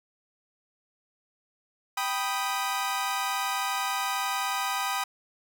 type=chord; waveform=sawtooth; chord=G augmented; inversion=none; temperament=equal; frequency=784 / 987.8 / 1244.5 Hz; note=G5 / B5 / D#6; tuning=0 / 0 / 0 cents; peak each=-28 dBFS; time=1.97-5.04 s; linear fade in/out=5 ms; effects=none